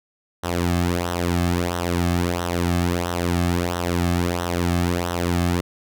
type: tone with flanger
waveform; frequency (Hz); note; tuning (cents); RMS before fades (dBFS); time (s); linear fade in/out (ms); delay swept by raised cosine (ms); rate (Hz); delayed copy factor
sawtooth; 87.31; F2; 0; -22; 0.43-5.61; 10; 0.42 to 2.12; 1.5; -0.7
effects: none